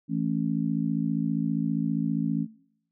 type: chord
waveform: sine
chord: A major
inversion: second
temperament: just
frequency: 165 / 220 / 275 Hz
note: E3 / A3 / C#4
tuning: +2 / 0 / -14 cents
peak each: -29 dBFS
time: 0.08-2.47 s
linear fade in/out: 50 ms
effects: noise-tail reverb RT60 0.7 s tail -21 dB re dry